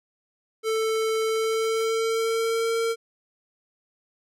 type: tone with pitch glide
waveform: square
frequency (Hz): 442.4 to 456.7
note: A4 to A#4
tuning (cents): +9 to -36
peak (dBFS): -23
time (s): 0.63-2.96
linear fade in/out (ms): 50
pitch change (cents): +55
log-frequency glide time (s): 1.25-2.75
effects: low-pass 12000 Hz 12 dB/octave